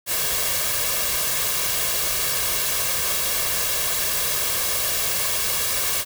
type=noise with comb filter; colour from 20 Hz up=white; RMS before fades=-23 dBFS; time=0.06-6.05 s; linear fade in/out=50 ms; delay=1.8 ms; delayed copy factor=+0.6; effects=none